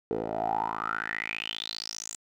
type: tone with band-pass filter sweep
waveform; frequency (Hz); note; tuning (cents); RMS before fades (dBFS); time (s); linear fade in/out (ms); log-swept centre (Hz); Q
10% pulse; 55; A1; 0; -33; 0.11-2.16; 0; 450 to 7600; 8.6
effects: none